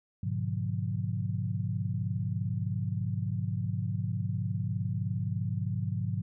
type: chord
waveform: sine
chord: G# diminished seventh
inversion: none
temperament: equal with one note detuned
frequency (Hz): 103.83 / 123.47 / 146.83 / 178.8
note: G#2 / B2 / D3 / F3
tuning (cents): 0 / 0 / 0 / +41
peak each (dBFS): -32 / -35 / -37 / -36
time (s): 0.23-6.22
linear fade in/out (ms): 5
effects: none